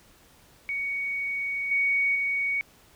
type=tone with level steps; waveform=sine; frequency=2237 Hz; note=C#7; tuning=15 cents sharp; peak=-27 / -21 / -24 dBFS; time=0.69-2.61 s; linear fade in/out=0 ms; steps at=1.71 / 2.15 s; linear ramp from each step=5 ms; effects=pink hiss -57 dBFS RMS until 2.95 s